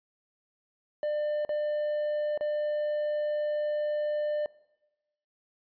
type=tone with dropouts; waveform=triangle; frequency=598 Hz; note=D5; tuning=31 cents sharp; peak=-25 dBFS; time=1.03-4.46 s; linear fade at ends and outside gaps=1 ms; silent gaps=1.45-1.492 / 2.376-2.409 s; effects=noise-tail reverb RT60 1.0 s tail -21 dB re dry + resampled to 11025 Hz